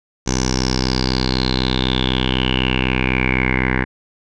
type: tone with low-pass filter sweep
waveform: 10% pulse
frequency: 64 Hz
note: C2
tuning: 38 cents flat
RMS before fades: -18 dBFS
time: 0.26-3.85 s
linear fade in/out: 20 ms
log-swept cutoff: 6200 to 1900 Hz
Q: 8.9
effects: none